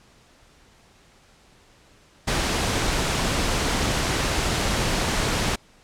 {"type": "noise", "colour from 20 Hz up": "pink", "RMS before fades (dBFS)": -23, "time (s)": [2.27, 5.56], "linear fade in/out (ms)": 10, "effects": ["pink hiss -55 dBFS RMS until 5.83 s", "low-pass 8000 Hz 12 dB/octave"]}